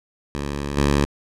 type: tone with level steps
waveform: 10% pulse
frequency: 71.2 Hz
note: C#2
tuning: 47 cents sharp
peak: -17 / -8 dBFS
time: 0.35-1.05 s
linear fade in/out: 0 ms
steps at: 0.77 s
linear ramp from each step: 5 ms
effects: low-pass 9000 Hz 12 dB/octave